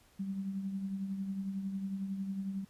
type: tone with tremolo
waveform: sine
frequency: 194.3 Hz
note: G3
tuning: 15 cents flat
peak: -32 dBFS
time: 0.19-2.65 s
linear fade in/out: 10 ms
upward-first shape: triangle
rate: 11 Hz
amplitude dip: 55%
effects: pink hiss -65 dBFS RMS until 2.69 s + resampled to 32000 Hz